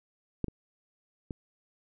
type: clicks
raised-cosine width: 3 ms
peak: -16 / -25 / -23 dBFS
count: 3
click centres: 0.443 / 0.483 / 1.308 s
effects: none